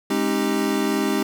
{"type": "chord", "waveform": "square", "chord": "Ab major seventh", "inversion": "none", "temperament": "equal with one note detuned", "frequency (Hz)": [207.7, 268.4, 311.1, 392], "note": ["Ab3", "C4", "Eb4", "G4"], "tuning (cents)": [0, 44, 0, 0], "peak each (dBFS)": -26, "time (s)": [0.1, 1.23], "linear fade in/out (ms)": 5, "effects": []}